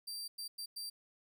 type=tone bursts at uneven times; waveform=sawtooth; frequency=4699 Hz; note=D8; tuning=in tune; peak=-38 dBFS; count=4; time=0.07-0.28 / 0.38-0.48 / 0.58-0.66 / 0.76-0.9 s; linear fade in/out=10 ms; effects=none